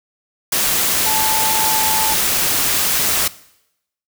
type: tone in noise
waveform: sine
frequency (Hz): 875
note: A5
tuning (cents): -10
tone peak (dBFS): -20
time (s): 1.06-2.14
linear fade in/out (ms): 5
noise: white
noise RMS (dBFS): -17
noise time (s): 0.52-3.28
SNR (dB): -6
effects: noise-tail reverb RT60 0.8 s tail -19 dB re dry